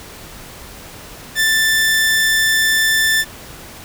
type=tone; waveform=sawtooth; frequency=1769 Hz; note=A6; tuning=9 cents sharp; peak=-9 dBFS; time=1.35-3.25 s; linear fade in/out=50 ms; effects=pink hiss -36 dBFS RMS until 3.84 s